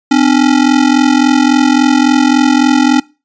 square ring-modulated tone, 277.2 Hz, C#4, in tune, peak -4 dBFS, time 0.11-3 s, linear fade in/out 0 ms, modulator 21.8 Hz, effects noise-tail reverb RT60 0.3 s tail -24 dB re dry + resampled to 16000 Hz

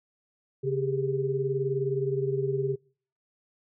sine tone cluster, 137.6 / 393.9 / 413.2 Hz, C#3 / G4 / G#4, -12 / +8 / -9 cents, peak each -30 / -28 / -32 dBFS, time 0.63-2.76 s, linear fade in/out 20 ms, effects noise-tail reverb RT60 0.5 s tail -25 dB re dry

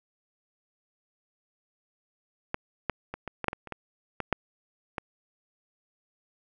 clicks, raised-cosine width 0.5 ms, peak -13 / -11 / -20 / -20 / -16 / -8 / -20 / -27 / -19 / -15 / -8 / -16 dBFS, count 12, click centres 2.544 / 2.897 / 3.14 / 3.277 / 3.443 / 3.483 / 3.531 / 3.673 / 3.723 / 4.203 / 4.327 / 4.982 s, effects none

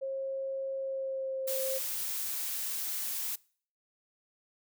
sine tone with pitch glide, 538 to 529.4 Hz, C5 to C5, +48 to +20 cents, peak -32 dBFS, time 0.01-1.79 s, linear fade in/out 20 ms, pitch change -28 cents, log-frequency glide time 0.77-1.45 s
blue noise, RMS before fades -35 dBFS, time 1.47-3.36 s, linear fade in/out 10 ms
effects noise-tail reverb RT60 0.5 s tail -24 dB re dry

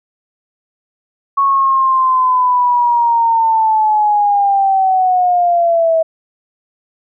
sine linear sweep, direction down, 1108.7 to 644 Hz, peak -9 dBFS, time 1.37-6.03 s, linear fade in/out 10 ms, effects none

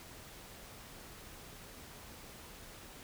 silence, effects pink hiss -52 dBFS RMS until 3.03 s

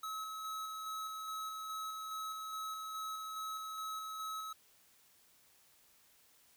square tone with tremolo, 1287 Hz, E6, 42 cents flat, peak -40 dBFS, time 0.03-4.53 s, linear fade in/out 5 ms, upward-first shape square, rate 2.4 Hz, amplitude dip 25%, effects white hiss -67 dBFS RMS until 6.56 s

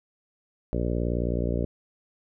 harmonic tone, 59.2 Hz, A#1, 27 cents sharp, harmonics 1 / 2 / 3 / 4 / 5 / 6 / 7 / 8 / 9 / 10, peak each -28 / -31 / -33 / -34 / -35 / -36 / -36 / -37 / -38 / -38 dBFS, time 0.73-1.65 s, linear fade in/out 0 ms, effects none

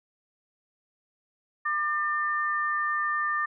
sine tone pair together, 1196.9 / 1798 Hz, D6 / A6, +32 / +37 cents, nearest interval perfect fifth, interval 705 cents, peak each -27 / -28 dBFS, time 1.65-3.46 s, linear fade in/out 10 ms, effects none

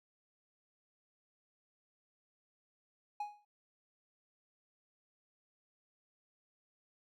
triangle tone with exponential decay, 830.6 Hz, G#5, in tune, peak -32 dBFS, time 3.2-3.45 s, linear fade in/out 5 ms, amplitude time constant 53 ms, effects none

